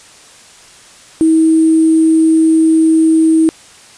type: tone with sample-and-hold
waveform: sine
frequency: 320.7 Hz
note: E4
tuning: 48 cents flat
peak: -6 dBFS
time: 1.21-3.49 s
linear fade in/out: 0 ms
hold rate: 8820 Hz
effects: white hiss -40 dBFS RMS until 3.97 s + resampled to 22050 Hz